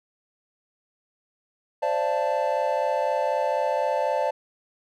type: chord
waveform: triangle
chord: D minor seventh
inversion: third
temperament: equal with one note detuned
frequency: 523.3 / 587.3 / 682.1 / 880 Hz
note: C5 / D5 / F5 / A5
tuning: 0 / 0 / -41 / 0 cents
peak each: -26 / -24 / -28 / -25 dBFS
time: 1.82-4.31 s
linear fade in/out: 10 ms
effects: none